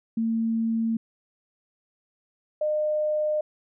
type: tone pair in turn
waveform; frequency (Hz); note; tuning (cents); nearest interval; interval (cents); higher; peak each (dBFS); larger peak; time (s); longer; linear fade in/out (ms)
sine; 226.3 / 608; A3 / D#5; +49 / -40; octave + perfect fourth; 1711; second; -22; neither; 0.17-0.97 / 2.61-3.41; neither; 5
effects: none